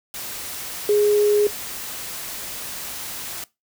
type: tone in noise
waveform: sine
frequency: 415.3 Hz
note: G#4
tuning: in tune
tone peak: -14 dBFS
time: 0.89-1.47 s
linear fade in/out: 2 ms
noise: white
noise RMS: -32 dBFS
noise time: 0.14-3.44 s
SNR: +15 dB
effects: noise-tail reverb RT60 0.2 s tail -19 dB re dry